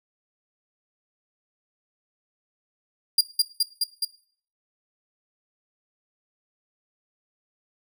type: tone with echo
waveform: sawtooth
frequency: 4800 Hz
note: D8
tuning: 37 cents sharp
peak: -11 dBFS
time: 3.18-3.21 s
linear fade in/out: 5 ms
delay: 210 ms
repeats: 4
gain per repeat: -2 dB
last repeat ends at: 4.05 s
effects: noise-tail reverb RT60 0.5 s tail -19 dB re dry